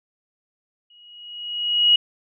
sine tone with exponential growth, 2900 Hz, F#7, 35 cents flat, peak -10 dBFS, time 0.9-1.96 s, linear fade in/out 5 ms, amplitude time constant 230 ms, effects none

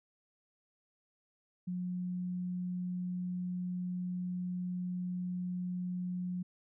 sine tone, 180.1 Hz, F#3, 46 cents flat, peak -34 dBFS, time 1.67-6.43 s, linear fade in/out 10 ms, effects none

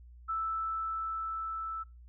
sine tone with level ramp, 1318.5 Hz, E6, in tune, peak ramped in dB -30 to -35 dBFS, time 0.28-1.84 s, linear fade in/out 20 ms, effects noise-tail reverb RT60 0.2 s tail -22 dB re dry + added 60 Hz sine -50 dBFS peak until 2.08 s

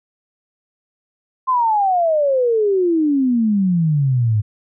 sine exponential sweep, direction down, 1058 to 102.6 Hz, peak -13 dBFS, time 1.47-4.42 s, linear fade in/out 20 ms, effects none

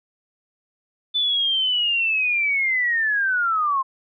sine linear sweep, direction down, 3520 to 1042 Hz, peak -18 dBFS, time 1.14-3.83 s, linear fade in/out 20 ms, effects none

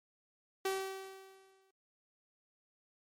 sawtooth tone with exponential decay, 384.2 Hz, G4, 35 cents flat, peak -27 dBFS, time 0.65-1.71 s, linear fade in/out 5 ms, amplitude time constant 230 ms, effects MP3 64 kbps

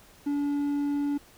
triangle tone, 287.1 Hz, D4, 39 cents flat, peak -23 dBFS, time 0.26-1.18 s, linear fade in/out 10 ms, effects pink hiss -55 dBFS RMS until 1.37 s

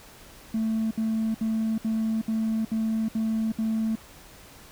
triangle tone bursts, 221.6 Hz, A3, 13 cents sharp, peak -20 dBFS, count 8, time 0.54-3.955 s, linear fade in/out 5 ms, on 370 ms, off 65 ms, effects tanh soft clip ceiling -19 dBFS + pink hiss -49 dBFS RMS until 4.71 s

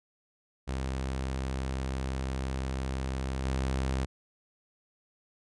sawtooth tone with level steps, 65.9 Hz, C2, 13 cents sharp, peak -27 / -24 dBFS, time 0.67-4.06 s, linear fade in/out 20 ms, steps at 3.45 s, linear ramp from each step 5 ms, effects resampled to 22050 Hz

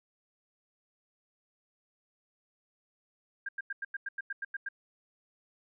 sine tone bursts, 1603 Hz, G6, 38 cents sharp, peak -33 dBFS, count 11, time 3.46-4.688 s, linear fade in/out 5 ms, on 28 ms, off 92 ms, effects none

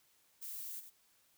violet noise with echo, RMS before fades -45 dBFS, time 0.41-0.81 s, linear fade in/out 20 ms, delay 95 ms, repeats 1, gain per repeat -9 dB, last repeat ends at 0.905 s, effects white hiss -71 dBFS RMS until 1.37 s

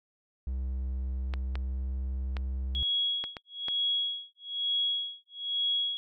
triangle tone with pitch glide, 64.6 to 65.16 Hz, C2 to C2, -21 to -7 cents, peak -28 dBFS, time 0.47-2.83 s, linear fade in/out 0 ms, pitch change +14 cents, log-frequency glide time 1.56-1.85 s
clicks, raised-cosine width 0.3 ms, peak -21 dBFS, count 6, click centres 1.338 / 1.555 / 2.368 / 3.24 / 3.368 / 3.684 s
sine tone with tremolo, 3326 Hz, G#7, 2 cents sharp, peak -25 dBFS, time 2.75-5.97 s, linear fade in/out 0 ms, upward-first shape sine, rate 1.1 Hz, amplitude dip 100%
effects none

